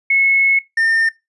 sine / triangle tone pair in turn, 2188 / 1811 Hz, C#7 / A6, -23 / +49 cents, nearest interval minor third, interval 328 cents, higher first, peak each -11 dBFS, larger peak neither, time 0.1-0.59 / 0.77-1.09 s, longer first, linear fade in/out 5 ms, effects noise-tail reverb RT60 0.2 s tail -19 dB re dry + resampled to 24000 Hz

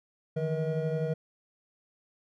triangle tone cluster, 152.5 / 164.4 / 477.9 / 640 Hz, D#3 / E3 / A#4 / D#5, -34 / -4 / +43 / +49 cents, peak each -29 / -34 / -30 / -36 dBFS, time 0.36-1.14 s, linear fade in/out 10 ms, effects none

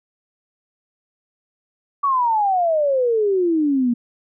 sine exponential sweep, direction down, 1147 to 233.1 Hz, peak -15 dBFS, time 2.03-3.94 s, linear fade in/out 10 ms, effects none

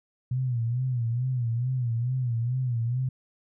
sine tone with vibrato, 122.2 Hz, B2, 18 cents flat, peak -24 dBFS, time 0.31-3.09 s, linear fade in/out 5 ms, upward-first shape sine, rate 2.3 Hz, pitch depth 110 cents each way, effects none

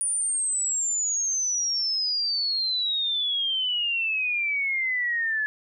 sine exponential sweep, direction down, 9540 to 1705 Hz, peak -23 dBFS, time 0.01-5.46 s, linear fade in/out 0 ms, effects none

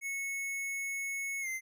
square tone with pitch glide, 2200 to 2077 Hz, C#7 to C7, -14 to -13 cents, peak -35 dBFS, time 0.01-1.61 s, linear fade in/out 50 ms, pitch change -99 cents, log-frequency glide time 1.41-1.48 s, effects none

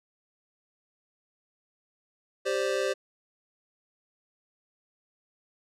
square chord, G suspended fourth, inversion none, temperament just, 392 / 522.7 / 588 Hz, G4 / C5 / D5, 0 / -2 / +2 cents, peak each -31 / -30 / -33 dBFS, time 2.45-2.94 s, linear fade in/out 20 ms, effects low-pass 8000 Hz 12 dB/octave

